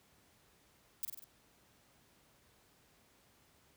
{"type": "noise with echo", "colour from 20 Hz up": "violet", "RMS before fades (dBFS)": -37, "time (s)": [1.03, 1.05], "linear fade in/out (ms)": 0, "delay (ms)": 48, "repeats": 4, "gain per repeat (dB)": -4, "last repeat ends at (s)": 1.242, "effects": ["pink hiss -68 dBFS RMS until 3.76 s", "high-pass 60 Hz 12 dB/octave"]}